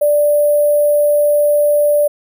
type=tone with sample-and-hold; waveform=sine; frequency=589 Hz; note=D5; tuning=5 cents sharp; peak=-9 dBFS; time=0.01-2.08 s; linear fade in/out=10 ms; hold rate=11025 Hz; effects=none